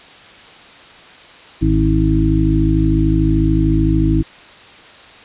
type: harmonic tone with a mistuned harmonic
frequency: 53.5 Hz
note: A1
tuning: 48 cents flat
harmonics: 1 / 2 / 3 / 5 / 6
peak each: -16 / -19 / -18 / -20 / -16 dBFS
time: 1.61-4.23 s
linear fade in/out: 20 ms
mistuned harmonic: 3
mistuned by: -28 cents
effects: white hiss -40 dBFS RMS until 5.24 s + resampled to 8000 Hz